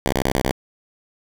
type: tone bursts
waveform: 5% pulse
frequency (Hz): 66.4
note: C2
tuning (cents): +26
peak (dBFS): -7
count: 5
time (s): 0.06-0.512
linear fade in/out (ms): 0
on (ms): 64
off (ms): 33
effects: none